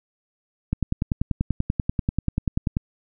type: click train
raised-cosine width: 5 ms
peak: -9 dBFS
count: 22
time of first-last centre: 0.73-2.769 s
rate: 10.3 Hz
effects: none